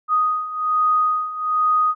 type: beating tone pair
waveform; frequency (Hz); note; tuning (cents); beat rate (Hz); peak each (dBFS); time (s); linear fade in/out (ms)
sine; 1244.5 / 1245.7; D#6 / D#6; 0 / +2; 1.2; -22 / -18; 0.08-1.95; 50
effects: none